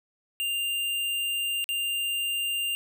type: tone with dropouts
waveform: square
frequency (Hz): 2794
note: F7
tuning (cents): 0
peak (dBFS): -27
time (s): 0.4-2.75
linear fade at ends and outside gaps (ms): 0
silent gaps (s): 1.642-1.69
effects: none